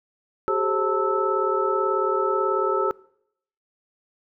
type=tone cluster; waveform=sine; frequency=382.3 / 420.6 / 534 / 892 / 1310 Hz; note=G4 / G#4 / C5 / A5 / E6; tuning=-43 / +22 / +35 / +23 / -11 cents; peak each=-25 / -26 / -28 / -30 / -24 dBFS; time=0.48-2.91 s; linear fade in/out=0 ms; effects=noise-tail reverb RT60 0.7 s tail -22 dB re dry